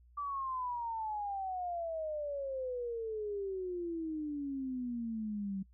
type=exponential sweep; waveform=sine; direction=down; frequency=1169 to 190 Hz; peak=-35 dBFS; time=0.17-5.63 s; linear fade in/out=10 ms; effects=noise-tail reverb RT60 0.1 s tail -24 dB re dry + added 60 Hz sine -59 dBFS peak until 5.73 s